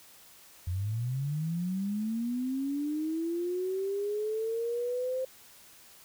sine linear sweep, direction up, 85.4 to 523.3 Hz, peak -29 dBFS, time 0.67-5.25 s, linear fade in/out 5 ms, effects white hiss -55 dBFS RMS until 6.04 s

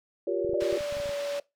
sine chord, G half-diminished seventh, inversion third, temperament just, 352.8 / 392 / 470.4 / 564.5 Hz, F4 / G4 / Bb4 / Db5, +18 / 0 / +16 / +31 cents, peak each -30 / -31 / -33 / -31 dBFS, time 0.27-0.78 s, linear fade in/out 5 ms
clicks, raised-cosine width 5 ms, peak -32 dBFS, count 11, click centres 0.447 / 0.494 / 0.533 / 0.623 / 0.727 / 0.808 / 0.925 / 0.969 / 1.001 / 1.058 / 1.093 s
sine tone with pitch glide, 592 to 571.5 Hz, D5 to D5, +14 to -47 cents, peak -29 dBFS, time 0.54-1.4 s, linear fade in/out 2 ms, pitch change -61 cents, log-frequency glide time 0.68-1.11 s
white band-pass noise, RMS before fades -42 dBFS, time 0.6-1.4 s, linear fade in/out 10 ms, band 270 to 4000 Hz, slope 12 dB/octave
effects noise-tail reverb RT60 0.2 s tail -21 dB re dry

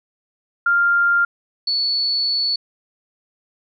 sine tone pair in turn, 1396.9 / 4435 Hz, F6 / C#8, 0 / 0 cents, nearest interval octave + minor sixth, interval 2000 cents, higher second, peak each -13 / -17 dBFS, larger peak first, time 0.66-1.25 / 1.67-2.56 s, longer second, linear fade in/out 5 ms, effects none

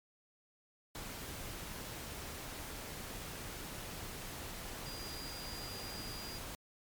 sine tone in noise, 4840 Hz, D#8, 49 cents flat, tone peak -47 dBFS, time 4.86-6.38 s, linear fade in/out 0 ms, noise pink, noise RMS -45 dBFS, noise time 0.95-6.55 s, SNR -5 dB, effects MP3 96 kbps

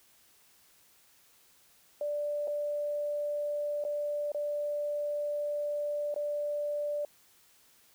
sine tone with dropouts, 587.3 Hz, D5, in tune, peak -30 dBFS, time 2.01-7.05 s, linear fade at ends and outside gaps 2 ms, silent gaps 2.474-2.479 / 3.84-3.849 / 4.319-4.346 / 6.142-6.161 s, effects white hiss -63 dBFS RMS until 7.94 s

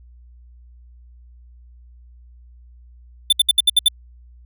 square tone bursts, 3540 Hz, A7, 10 cents sharp, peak -10 dBFS, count 7, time 3.3-3.884 s, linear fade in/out 5 ms, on 26 ms, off 67 ms, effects added 60 Hz sine -43 dBFS peak until 4.45 s

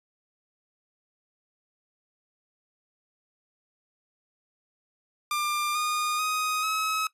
sawtooth tone with pitch steps, 1194 / 1222.6 / 1251.9 / 1281.9 Hz, D6 / D#6 / D#6 / E6, +28 / -31 / +10 / -49 cents, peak -22 dBFS, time 5.31-7.07 s, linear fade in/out 2 ms, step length 440 ms, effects noise-tail reverb RT60 0.1 s tail -20 dB re dry + resampled to 32000 Hz

